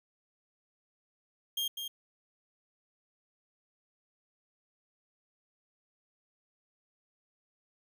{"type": "tone with echo", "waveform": "40% pulse", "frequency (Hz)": 3219, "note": "G7", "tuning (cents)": 45, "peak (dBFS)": -30, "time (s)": [1.57, 1.68], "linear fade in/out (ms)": 5, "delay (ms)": 200, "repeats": 1, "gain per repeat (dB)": -6, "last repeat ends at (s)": 1.88, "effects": []}